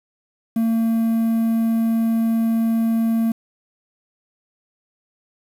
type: tone with quantisation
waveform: triangle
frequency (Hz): 226.9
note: A#3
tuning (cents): -47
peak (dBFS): -14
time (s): 0.56-3.32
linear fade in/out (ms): 5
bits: 7
effects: none